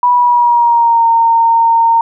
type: tone with pitch glide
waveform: sine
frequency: 979 to 918.7 Hz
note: B5 to A#5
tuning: -15 to -25 cents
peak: -6 dBFS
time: 0.03-2.01 s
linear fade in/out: 2 ms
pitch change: -110 cents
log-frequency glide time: 0.13-1.07 s
effects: none